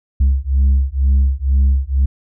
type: beating tone pair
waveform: sine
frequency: 66.5 / 68.6 Hz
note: C2 / C#2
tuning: +29 / -17 cents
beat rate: 2.1 Hz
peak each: -12 dBFS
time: 0.2-2.06 s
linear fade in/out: 10 ms
effects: tanh soft clip ceiling -8 dBFS